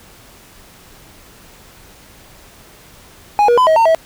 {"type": "tone with pitch steps", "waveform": "triangle", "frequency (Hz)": [828, 479, 1010, 636, 911, 649], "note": ["G#5", "A#4", "B5", "D#5", "A#5", "E5"], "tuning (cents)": [-5, 47, 39, 38, -40, -27], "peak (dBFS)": -6, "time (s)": [3.39, 3.948], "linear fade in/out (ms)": 0, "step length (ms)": 93, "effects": ["pink hiss -43 dBFS RMS until 4.05 s"]}